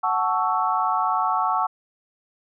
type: chord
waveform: sine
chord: F# minor seventh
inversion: none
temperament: equal with one note detuned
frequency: 740 / 880 / 1115.8 / 1318.5 Hz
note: F#5 / A5 / C#6 / E6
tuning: 0 / 0 / +11 / 0 cents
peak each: -25 / -25 / -24 / -26 dBFS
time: 0.03-1.67 s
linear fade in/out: 10 ms
effects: none